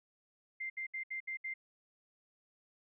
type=tone bursts; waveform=sine; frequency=2093 Hz; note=C7; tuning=in tune; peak=-37 dBFS; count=6; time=0.6-1.54 s; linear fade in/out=10 ms; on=100 ms; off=68 ms; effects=none